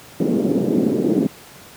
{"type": "band-pass noise", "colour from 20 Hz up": "pink", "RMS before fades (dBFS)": -18, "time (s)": [0.2, 1.27], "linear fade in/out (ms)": 2, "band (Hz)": [190, 410], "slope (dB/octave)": 24, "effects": ["pink hiss -42 dBFS RMS until 1.76 s", "high-pass 100 Hz 12 dB/octave"]}